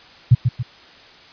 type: tone with echo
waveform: sine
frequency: 122.1 Hz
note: B2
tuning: 19 cents flat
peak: -5 dBFS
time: 0.31-0.35 s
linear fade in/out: 10 ms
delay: 140 ms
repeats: 2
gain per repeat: -7 dB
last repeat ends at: 0.63 s
effects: white hiss -45 dBFS RMS until 1.32 s + resampled to 11025 Hz